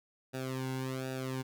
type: tone with flanger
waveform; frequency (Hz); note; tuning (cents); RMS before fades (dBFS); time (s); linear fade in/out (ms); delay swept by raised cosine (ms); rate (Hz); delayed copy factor
sawtooth; 130.81; C3; 0; -37; 0.33-1.43; 20; 0.94 to 1.65; 1.3; -1
effects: none